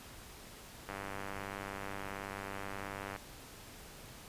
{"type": "click train", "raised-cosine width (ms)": 0.5, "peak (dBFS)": -26, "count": 225, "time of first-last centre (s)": [0.89, 3.162], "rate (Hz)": 98.6, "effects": ["pink hiss -52 dBFS RMS until 4.28 s", "resampled to 32000 Hz"]}